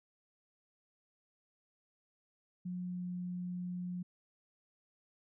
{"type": "tone with pitch glide", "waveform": "sine", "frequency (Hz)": [180, 178.96], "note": ["F#3", "F3"], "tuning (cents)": [-47, 43], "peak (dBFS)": -37, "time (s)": [2.65, 4.03], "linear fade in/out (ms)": 10, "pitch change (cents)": -10, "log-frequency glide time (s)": [2.82, 3.07], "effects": []}